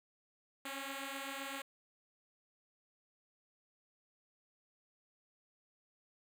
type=beating tone pair; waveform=5% pulse; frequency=271 / 278.8 Hz; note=C#4 / C#4; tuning=-39 / +10 cents; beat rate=7.8 Hz; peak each=-32 / -34 dBFS; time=0.65-1.62 s; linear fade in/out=5 ms; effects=none